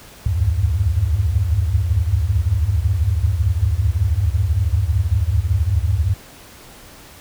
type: tone cluster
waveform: sine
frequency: 68.8 / 73.5 / 81.5 / 99.6 / 104.9 Hz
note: C#2 / D2 / E2 / G2 / G#2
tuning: -12 / +2 / -19 / +28 / +18 cents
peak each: -22 / -27 / -19 / -19 / -25 dBFS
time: 0.26-6.14 s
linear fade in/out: 5 ms
effects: pink hiss -42 dBFS RMS until 7.2 s